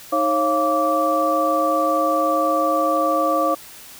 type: tone cluster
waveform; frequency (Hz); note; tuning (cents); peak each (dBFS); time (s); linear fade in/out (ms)
sine; 312.9 / 546 / 691 / 1161; D#4 / C#5 / F5 / D6; +10 / -26 / -19 / -20; -24 / -21 / -23 / -20; 0.12-3.55; 10
effects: white hiss -41 dBFS RMS until 3.99 s